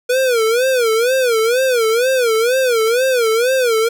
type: tone with vibrato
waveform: square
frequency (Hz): 482.2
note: B4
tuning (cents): -41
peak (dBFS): -13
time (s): 0.09-3.89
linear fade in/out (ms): 10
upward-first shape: sine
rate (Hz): 2.1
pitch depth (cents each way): 160
effects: none